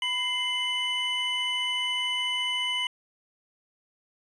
triangle tone cluster, 992 / 2085 / 2990 Hz, B5 / C7 / F#7, +7 / -7 / +17 cents, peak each -34 / -30 / -26 dBFS, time 0.02-2.87 s, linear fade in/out 2 ms, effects resampled to 22050 Hz

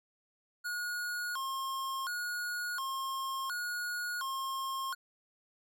square tone with vibrato, 1244.5 Hz, D#6, in tune, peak -35 dBFS, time 0.64-4.95 s, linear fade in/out 20 ms, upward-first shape square, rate 0.7 Hz, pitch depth 260 cents each way, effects none

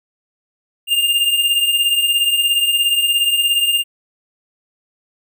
square beating tone pair, 2794 / 2811 Hz, F7 / F7, 0 / +11 cents, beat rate 17 Hz, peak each -21 / -15 dBFS, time 0.87-3.84 s, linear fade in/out 50 ms, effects none

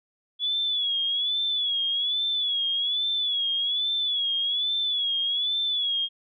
sine tone with vibrato, 3390 Hz, G#7, 35 cents sharp, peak -23 dBFS, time 0.39-6.09 s, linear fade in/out 50 ms, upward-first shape sine, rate 1.2 Hz, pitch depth 82 cents each way, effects none

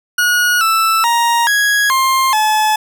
40% pulse tone with pitch steps, 1451 / 1322 / 938 / 1661 / 1058 / 860 Hz, F#6 / E6 / A#5 / G#6 / C6 / A5, -34 / +5 / +11 / 0 / +19 / -40 cents, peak -10 dBFS, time 0.18-2.76 s, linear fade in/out 5 ms, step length 430 ms, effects none

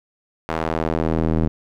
square tone with band-pass filter sweep, 40.2 Hz, E1, 43 cents flat, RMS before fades -21 dBFS, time 0.49-1.48 s, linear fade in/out 0 ms, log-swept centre 970 to 220 Hz, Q 0.77, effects none

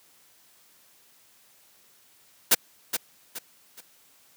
white noise with echo, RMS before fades -17 dBFS, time 2.51-2.55 s, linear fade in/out 10 ms, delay 420 ms, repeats 3, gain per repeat -9 dB, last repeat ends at 3.81 s, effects white hiss -59 dBFS RMS until 4.36 s + high-pass 100 Hz 12 dB/octave

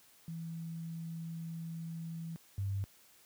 sine tone pair in turn, 164.81 / 98.45 Hz, E3 / G2, 0 / +8 cents, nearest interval major sixth, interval 892 cents, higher first, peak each -39 / -32 dBFS, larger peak second, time 0.28-2.36 / 2.58-2.84 s, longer first, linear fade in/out 0 ms, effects white hiss -63 dBFS RMS until 3.25 s + high-pass 60 Hz 12 dB/octave

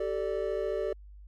triangle chord, G suspended second, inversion none, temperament equal with one note detuned, 385.9 / 440 / 587.3 Hz, G4 / A4 / D5, -27 / 0 / 0 cents, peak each -31 / -31 / -31 dBFS, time 0-0.93 s, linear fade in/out 5 ms, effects added 50 Hz sine -46 dBFS peak until 1.27 s + MP3 64 kbps

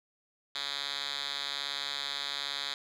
5% pulse tone with band-pass filter, 141.2 Hz, C#3, 32 cents sharp, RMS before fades -36 dBFS, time 0.55-2.74 s, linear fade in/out 2 ms, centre 3500 Hz, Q 3.8, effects none

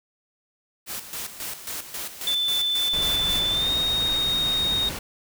white noise with tremolo, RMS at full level -32 dBFS, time 0.86-3.42 s, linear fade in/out 50 ms, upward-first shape square, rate 3.7 Hz, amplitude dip 65%
sine tone with pitch glide, 3520 to 3721 Hz, A7 to A#7, 0 to -4 cents, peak -21 dBFS, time 2.27-4.89 s, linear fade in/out 2 ms, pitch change +96 cents, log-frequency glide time 3.49-3.74 s
pink noise, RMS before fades -32 dBFS, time 2.93-4.99 s, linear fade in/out 5 ms
effects none

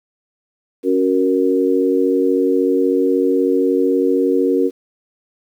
sine chord, F# major, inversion second, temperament equal, 277.2 / 370 / 466.2 Hz, C#4 / F#4 / A#4, 0 / 0 / 0 cents, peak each -17 dBFS, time 0.83-4.71 s, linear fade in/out 50 ms, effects 8-bit

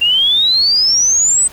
sine exponential sweep, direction up, 2759 to 8260 Hz, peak -9 dBFS, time 0.01-1.48 s, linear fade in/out 10 ms, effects pink hiss -38 dBFS RMS until 1.52 s

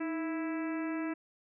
harmonic tone with a mistuned harmonic, 329.6 Hz, E4, in tune, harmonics 1 / 2 / 3 / 4 / 5 / 6 / 7 / 8, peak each -33 / -44 / -47 / -47 / -47 / -49 / -51 / -52 dBFS, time 0-1.14 s, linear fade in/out 10 ms, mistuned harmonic 1, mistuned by -66 cents, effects none

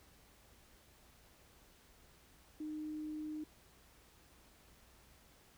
sine tone, 306.5 Hz, D#4, 26 cents flat, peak -40 dBFS, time 2.6-3.44 s, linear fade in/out 5 ms, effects added 60 Hz sine -70 dBFS peak until 5.57 s + pink hiss -65 dBFS RMS until 5.57 s

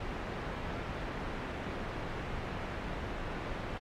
pink low-pass noise, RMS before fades -39 dBFS, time 0-3.78 s, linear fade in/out 5 ms, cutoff 2000 Hz, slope 12 dB/octave, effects AAC 48 kbps

